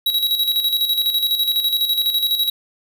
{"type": "tone with tremolo", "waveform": "square", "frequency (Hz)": 3865, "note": "B7", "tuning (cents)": -38, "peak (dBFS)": -15, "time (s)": [0.06, 2.5], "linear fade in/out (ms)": 5, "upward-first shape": "square", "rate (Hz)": 12, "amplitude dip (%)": 55, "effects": []}